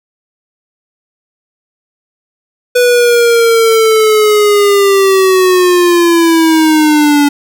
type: linear sweep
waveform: square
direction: down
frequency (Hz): 493.9 to 285.7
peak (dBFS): -6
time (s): 2.75-7.29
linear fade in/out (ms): 10
effects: none